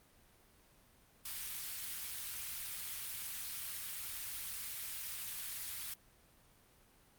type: band-stop noise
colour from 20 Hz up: white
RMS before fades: -43 dBFS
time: 1.25-5.94 s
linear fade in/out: 5 ms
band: 100 to 1500 Hz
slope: 12 dB/octave
effects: pink hiss -66 dBFS RMS until 7.18 s + Opus 32 kbps